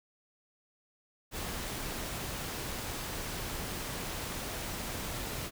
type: noise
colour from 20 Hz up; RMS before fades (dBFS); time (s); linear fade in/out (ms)
pink; -38; 1.31-5.51; 50
effects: none